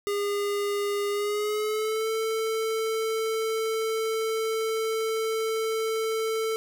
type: tone with pitch glide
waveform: square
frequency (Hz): 406.9 to 443.7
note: G#4 to A4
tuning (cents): -35 to +14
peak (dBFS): -26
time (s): 0.07-6.56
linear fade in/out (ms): 0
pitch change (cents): +149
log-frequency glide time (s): 1.1-2.09
effects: none